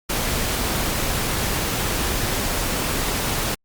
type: noise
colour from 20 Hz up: pink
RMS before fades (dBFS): -23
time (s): 0.09-3.55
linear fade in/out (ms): 10
effects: Opus 48 kbps